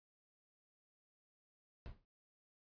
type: noise with exponential decay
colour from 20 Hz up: brown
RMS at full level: -44 dBFS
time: 1.86-2.05 s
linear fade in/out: 0 ms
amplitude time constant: 40 ms
effects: noise-tail reverb RT60 0.1 s tail -19 dB re dry + resampled to 11025 Hz